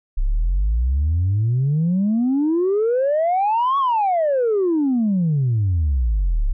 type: exponential two-way sweep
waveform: sine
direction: up then down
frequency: 31.7 to 1129 to 31.7 Hz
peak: -14 dBFS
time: 0.17-6.53 s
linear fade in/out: 10 ms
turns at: 3.78 s
effects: tanh soft clip ceiling -13 dBFS